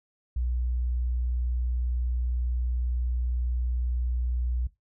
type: tone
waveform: sine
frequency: 61 Hz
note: B1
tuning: 21 cents flat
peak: -25 dBFS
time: 0.36-4.67 s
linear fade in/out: 5 ms
effects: noise-tail reverb RT60 0.2 s tail -18 dB re dry